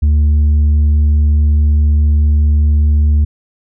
triangle tone with tanh clipping, 74.6 Hz, D2, 28 cents sharp, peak -8 dBFS, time 0.02-3.25 s, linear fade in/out 10 ms, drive 8 dB, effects none

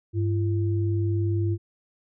sine tone pair together, 101.08 / 340 Hz, G#2 / F4, -46 / -46 cents, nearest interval octave + major sixth, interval 2100 cents, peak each -22 / -29 dBFS, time 0.13-1.58 s, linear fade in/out 50 ms, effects none

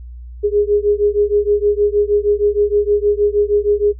sine beating tone pair, 409.9 / 416.3 Hz, G#4 / G#4, -23 / +4 cents, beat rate 6.4 Hz, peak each -15 dBFS, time 0.43-3.93 s, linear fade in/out 20 ms, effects noise-tail reverb RT60 0.1 s tail -21 dB re dry + added 60 Hz sine -30 dBFS peak until 3.99 s

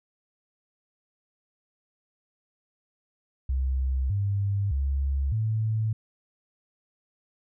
sine tone with pitch steps, 65.5 / 99.9 / 68.8 / 109.9 Hz, C2 / G2 / C#2 / A2, +2 / +33 / -12 / -2 cents, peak -23 dBFS, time 3.49-5.93 s, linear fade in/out 5 ms, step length 610 ms, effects none

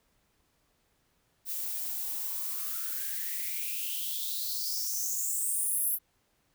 violet noise with high-pass filter sweep, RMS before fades -33 dBFS, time 1.45-5.99 s, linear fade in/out 50 ms, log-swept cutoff 530 to 12000 Hz, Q 7.2, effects pink hiss -72 dBFS RMS until 6.54 s

